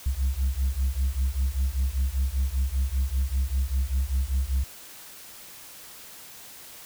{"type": "beating tone pair", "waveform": "sine", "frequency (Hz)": [64, 69.1], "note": ["C2", "C#2"], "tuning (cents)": [-38, -5], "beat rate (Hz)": 5.1, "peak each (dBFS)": -24, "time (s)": [0.06, 4.64], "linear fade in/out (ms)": 5, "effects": ["tanh soft clip ceiling -19 dBFS", "white hiss -45 dBFS RMS until 6.85 s"]}